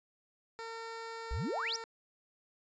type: tone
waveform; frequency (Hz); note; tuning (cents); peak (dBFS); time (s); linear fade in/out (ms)
15% pulse; 455.1; A#4; -42; -35; 0.59-1.84; 0
type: exponential sweep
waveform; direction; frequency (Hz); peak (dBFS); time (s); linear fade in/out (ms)
sine; up; 49.98 to 5930; -33; 1.31-1.76; 0
effects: resampled to 16000 Hz